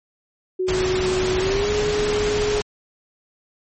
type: tone with pitch glide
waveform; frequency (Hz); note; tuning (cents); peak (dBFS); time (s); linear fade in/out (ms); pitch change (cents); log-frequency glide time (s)
sine; 370.9 to 418.7; F#4 to G#4; +4 to +14; -19; 0.59-2.61; 10; +210; 1.39-1.71
type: noise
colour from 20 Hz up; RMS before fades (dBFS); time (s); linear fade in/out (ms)
pink; -25; 0.68-2.62; 5
effects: low-pass 9000 Hz 12 dB/octave + MP3 32 kbps